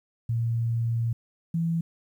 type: tone pair in turn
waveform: sine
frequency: 115.8 / 166.27 Hz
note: A#2 / E3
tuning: -11 / +15 cents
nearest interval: tritone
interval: 626 cents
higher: second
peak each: -23 / -23 dBFS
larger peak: neither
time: 0.29-1.13 / 1.54-1.81 s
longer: first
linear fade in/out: 5 ms
effects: 10-bit